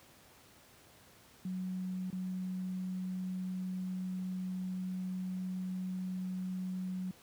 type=tone with dropouts; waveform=sine; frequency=185 Hz; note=F#3; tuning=in tune; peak=-35 dBFS; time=1.45-7.11 s; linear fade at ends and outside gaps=2 ms; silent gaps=2.102-2.127 s; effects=pink hiss -60 dBFS RMS until 7.22 s + high-pass 80 Hz 12 dB/octave